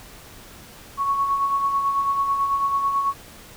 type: tone with tremolo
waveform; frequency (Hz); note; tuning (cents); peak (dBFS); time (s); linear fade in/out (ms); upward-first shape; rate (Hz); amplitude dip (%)
sine; 1108.7; C#6; 0; -17; 0.97-3.14; 50; sine; 9.1; 45
effects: pink hiss -44 dBFS RMS until 3.56 s